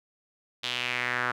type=tone with band-pass filter sweep; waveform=sawtooth; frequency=123.47 Hz; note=B2; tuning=in tune; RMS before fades=-30 dBFS; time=0.63-1.32 s; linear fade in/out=10 ms; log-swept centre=3500 to 1400 Hz; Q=3.1; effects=none